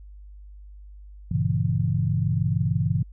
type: chord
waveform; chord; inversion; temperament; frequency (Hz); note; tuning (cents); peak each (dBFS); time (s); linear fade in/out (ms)
sine; G diminished seventh; none; equal with one note detuned; 98 / 117.96 / 138.59 / 164.81; G2 / Bb2 / Db3 / Fb3; 0 / +21 / 0 / 0; -26; 1.31-3.03; 5
effects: added 50 Hz sine -41 dBFS peak until 3.12 s